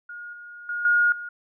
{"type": "tone with level steps", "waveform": "sine", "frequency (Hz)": 1432, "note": "F6", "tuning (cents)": 43, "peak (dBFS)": [-35, -39, -26, -16, -32], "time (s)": [0.09, 1.29], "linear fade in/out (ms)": 5, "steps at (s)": [0.33, 0.69, 0.85, 1.12], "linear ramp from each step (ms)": 2, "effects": []}